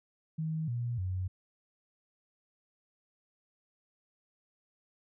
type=tone with pitch steps; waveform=sine; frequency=158.7 / 119.9 / 92.5 Hz; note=D#3 / A#2 / F#2; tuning=+35 / +49 / 0 cents; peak=-31 dBFS; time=0.38-1.28 s; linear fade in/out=10 ms; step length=300 ms; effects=none

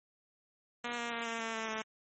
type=tone with pitch steps; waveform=5% pulse; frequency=239.8 / 236.2 / 232.7 / 229.2 / 225.8 / 222.5 / 219.1 Hz; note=A#3 / A#3 / A#3 / A#3 / A3 / A3 / A3; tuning=+49 / +23 / -3 / -29 / +45 / +20 / -7 cents; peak=-24 dBFS; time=0.84-1.82 s; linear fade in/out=5 ms; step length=140 ms; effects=low-pass 6000 Hz 12 dB/octave + MP3 32 kbps

